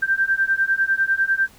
sine beating tone pair, 1568 / 1578 Hz, G6 / G6, 0 / +11 cents, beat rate 10 Hz, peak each -20 dBFS, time 0.02-1.48 s, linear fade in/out 10 ms, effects pink hiss -50 dBFS RMS until 1.58 s

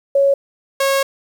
sine / sawtooth tone pair in turn, 555 / 546.4 Hz, C#5 / C#5, +2 / -25 cents, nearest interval unison, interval 27 cents, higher first, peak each -10 dBFS, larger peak neither, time 0.15-0.34 / 0.8-1.03 s, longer second, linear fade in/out 5 ms, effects 8-bit

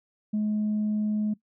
sine tone, 212 Hz, G#3, 36 cents sharp, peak -22 dBFS, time 0.33-1.34 s, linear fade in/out 10 ms, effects noise-tail reverb RT60 0.1 s tail -19 dB re dry + tanh soft clip ceiling -21 dBFS

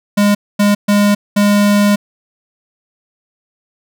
square tone bursts at uneven times, 204.8 Hz, G#3, 24 cents flat, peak -9 dBFS, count 4, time 0.17-0.35 / 0.59-0.75 / 0.88-1.15 / 1.36-1.96 s, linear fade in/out 10 ms, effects none

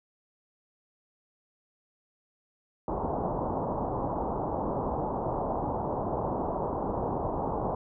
white low-pass noise, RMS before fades -31 dBFS, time 2.88-7.75 s, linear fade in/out 2 ms, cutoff 980 Hz, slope 48 dB/octave, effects none

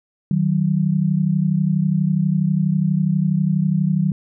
sine tone pair together, 155.56 / 187.79 Hz, D#3 / F#3, 0 / +26 cents, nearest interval minor third, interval 326 cents, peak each -18 dBFS, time 0.31-4.12 s, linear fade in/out 2 ms, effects none

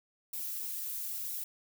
violet noise with flanger, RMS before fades -38 dBFS, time 0.33-1.44 s, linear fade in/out 5 ms, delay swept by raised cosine 0.63 to 4.93 ms, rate 1 Hz, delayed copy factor -0.5, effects none

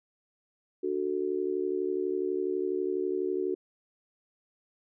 sine tone with amplitude modulation, 371.3 Hz, F#4, 6 cents sharp, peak -23 dBFS, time 0.83-3.55 s, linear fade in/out 10 ms, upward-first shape sine, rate 72.1 Hz, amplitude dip 95%, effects none

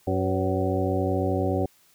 harmonic tone with a mistuned harmonic, 93.9 Hz, F#2, 26 cents sharp, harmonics 1 / 2 / 3 / 4 / 5 / 6 / 8, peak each -27 / -32 / -29 / -29 / -32 / -30 / -32 dBFS, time 0.07-1.66 s, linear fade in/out 5 ms, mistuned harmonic 5, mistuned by +87 cents, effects white hiss -60 dBFS RMS until 1.94 s

